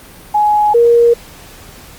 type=tone pair in turn; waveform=sine; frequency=839 / 470.9 Hz; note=G#5 / A#4; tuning=+17 / +18 cents; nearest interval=minor seventh; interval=999 cents; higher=first; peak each=-8 / -5 dBFS; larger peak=second; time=0.34-0.74 / 0.74-1.14 s; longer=neither; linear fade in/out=10 ms; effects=pink hiss -37 dBFS RMS until 1.98 s + Opus 32 kbps